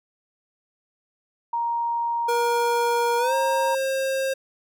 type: tone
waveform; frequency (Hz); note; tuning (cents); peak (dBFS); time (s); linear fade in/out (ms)
sine; 937; A#5; +9; -22; 1.53-3.75; 5
type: tone with pitch glide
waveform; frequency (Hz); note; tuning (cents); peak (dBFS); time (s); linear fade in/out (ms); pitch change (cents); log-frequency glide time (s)
square; 475.9 to 534.2; A#4 to C5; +36 to +36; -23; 2.28-4.34; 10; +200; 3.18-3.34
effects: none